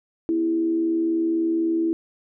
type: tone with frequency modulation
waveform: sine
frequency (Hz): 329.6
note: E4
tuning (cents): 0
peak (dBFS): -19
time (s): 0.29-1.93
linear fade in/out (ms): 0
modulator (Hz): 76.1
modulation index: 0.36
effects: none